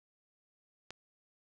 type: click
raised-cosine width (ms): 0.2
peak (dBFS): -26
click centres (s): 0.906
effects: none